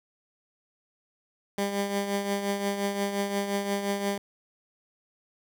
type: tone with tremolo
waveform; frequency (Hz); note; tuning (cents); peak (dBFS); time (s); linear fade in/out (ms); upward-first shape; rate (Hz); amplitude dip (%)
15% pulse; 200; G3; +35; -18; 1.58-4.18; 2; triangle; 5.7; 60
effects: none